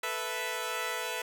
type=chord; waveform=10% pulse; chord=A suspended second; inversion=none; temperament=equal; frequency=440 / 493.9 / 659.3 Hz; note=A4 / B4 / E5; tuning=0 / 0 / 0 cents; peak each=-30 / -27 / -29 dBFS; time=0.03-1.22 s; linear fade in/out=5 ms; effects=none